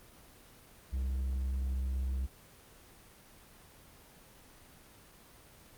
triangle tone, 65.41 Hz, C2, in tune, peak -29 dBFS, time 0.92-2.27 s, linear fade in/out 20 ms, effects pink hiss -57 dBFS RMS until 5.77 s + Opus 24 kbps

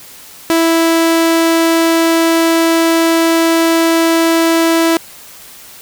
sawtooth tone, 329.6 Hz, E4, in tune, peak -5 dBFS, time 0.5-4.97 s, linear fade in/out 0 ms, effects white hiss -36 dBFS RMS until 5.81 s

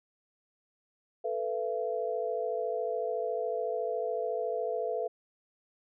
sine chord, A suspended second, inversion none, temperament equal with one note detuned, 440 / 493.9 / 675.8 Hz, A4 / B4 / E5, 0 / 0 / +43 cents, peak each -34 dBFS, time 1.24-5.08 s, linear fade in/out 10 ms, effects none

